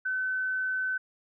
sine tone, 1519 Hz, F#6, 45 cents sharp, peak -27 dBFS, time 0.05-0.98 s, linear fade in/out 10 ms, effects none

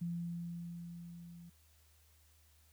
sine tone with level ramp, 171.2 Hz, F3, 34 cents flat, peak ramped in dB -35 to -51 dBFS, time 0.01-1.5 s, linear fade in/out 10 ms, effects added 77 Hz sine -66 dBFS peak until 2.72 s + white hiss -70 dBFS RMS until 2.72 s

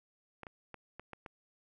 clicks, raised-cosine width 0.5 ms, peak -30 dBFS, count 6, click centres 0.433 / 0.468 / 0.743 / 0.996 / 1.133 / 1.262 s, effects none

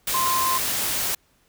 sine tone in noise, 1043 Hz, C6, 6 cents flat, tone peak -21 dBFS, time 0.14-0.58 s, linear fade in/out 5 ms, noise white, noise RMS -25 dBFS, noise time 0.07-1.15 s, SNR +1 dB, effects pink hiss -63 dBFS RMS until 1.48 s

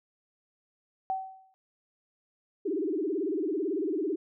sine tone with exponential decay, 762 Hz, G5, 49 cents flat, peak -25 dBFS, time 1.1-1.54 s, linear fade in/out 0 ms, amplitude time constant 95 ms
sine tone with vibrato, 350 Hz, F4, 4 cents sharp, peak -27 dBFS, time 2.65-4.16 s, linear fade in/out 10 ms, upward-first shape sine, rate 18 Hz, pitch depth 290 cents each way
effects none

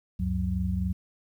sine tone cluster, 71 / 94.7 / 184.5 Hz, C#2 / F#2 / F#3, +42 / +41 / -5 cents, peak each -29 / -31 / -29 dBFS, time 0.19-0.93 s, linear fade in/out 10 ms, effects 10-bit

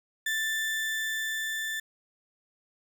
35% pulse tone with level ramp, 1767 Hz, A6, 7 cents sharp, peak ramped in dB -25 to -29 dBFS, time 0.26-1.8 s, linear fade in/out 5 ms, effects none

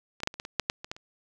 clicks, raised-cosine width 0.2 ms, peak -28 / -10 / -9 / -25 / -18 / -22 / -7 / -8 / -21 / -16 / -30 dBFS, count 11, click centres 0.203 / 0.234 / 0.274 / 0.341 / 0.399 / 0.451 / 0.597 / 0.699 / 0.845 / 0.915 / 0.965 s, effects none

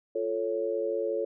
sine chord, F augmented, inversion none, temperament equal, 349.2 / 440 / 554.4 Hz, F4 / A4 / C#5, 0 / 0 / 0 cents, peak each -34 / -30 / -31 dBFS, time 0.15-1.25 s, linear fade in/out 5 ms, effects none

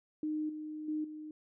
sine tone with level steps, 306.9 Hz, D#4, 24 cents flat, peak -32 / -39 / -32 / -42 dBFS, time 0.23-1.31 s, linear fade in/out 2 ms, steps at 0.49 / 0.88 / 1.04 s, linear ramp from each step 5 ms, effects none

